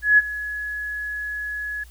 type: tone with ADSR envelope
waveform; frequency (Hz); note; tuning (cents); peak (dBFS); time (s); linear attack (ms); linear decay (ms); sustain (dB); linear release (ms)
sine; 1690; G#6; +30; -9; 0.02-1.84; 160; 29; -17; 9
effects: added 60 Hz sine -43 dBFS peak until 1.9 s + white hiss -54 dBFS RMS until 1.9 s